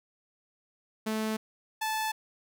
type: tone pair in turn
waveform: sawtooth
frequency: 218.2 / 872.8 Hz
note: A3 / A5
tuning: -14 / -14 cents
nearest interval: 2 octaves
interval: 2400 cents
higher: second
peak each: -25 dBFS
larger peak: neither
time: 1.06-1.37 / 1.81-2.12 s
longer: neither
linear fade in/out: 10 ms
effects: none